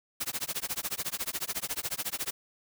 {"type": "noise with tremolo", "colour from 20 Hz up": "white", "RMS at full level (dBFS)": -31, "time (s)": [0.2, 2.31], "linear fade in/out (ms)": 10, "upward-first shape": "sine", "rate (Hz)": 14, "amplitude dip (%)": 100, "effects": []}